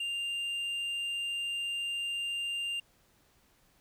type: tone with tanh clipping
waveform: sine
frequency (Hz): 2794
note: F7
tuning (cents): 0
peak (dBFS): -33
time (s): 0-2.8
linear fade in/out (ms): 5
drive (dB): 5
effects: pink hiss -67 dBFS RMS until 3.8 s